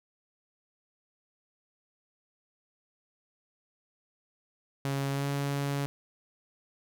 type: tone with pitch glide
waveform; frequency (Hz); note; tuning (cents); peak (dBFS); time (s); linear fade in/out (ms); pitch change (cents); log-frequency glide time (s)
sawtooth; 138.2 to 140.94; C#3 to C#3; -5 to +29; -25; 4.85-5.86; 0; +34; 5.11-5.26
effects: none